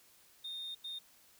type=tone bursts at uneven times; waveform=sine; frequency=3665 Hz; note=A#7; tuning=30 cents flat; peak=-38 dBFS; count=2; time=0.44-0.75 / 0.84-0.99 s; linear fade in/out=10 ms; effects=tanh soft clip ceiling -38 dBFS + white hiss -64 dBFS RMS until 1.39 s